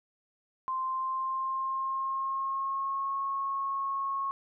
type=tone with pitch glide; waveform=sine; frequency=1044 to 1094 Hz; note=C6 to C#6; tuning=-4 to -23 cents; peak=-29 dBFS; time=0.68-4.31 s; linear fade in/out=0 ms; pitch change=+81 cents; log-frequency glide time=0.84-3.15 s; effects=none